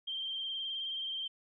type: tone with vibrato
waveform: sine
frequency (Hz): 3159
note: G7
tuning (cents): +13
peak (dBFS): -35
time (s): 0.07-1.28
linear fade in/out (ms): 10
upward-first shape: triangle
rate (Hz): 19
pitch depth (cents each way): 45
effects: none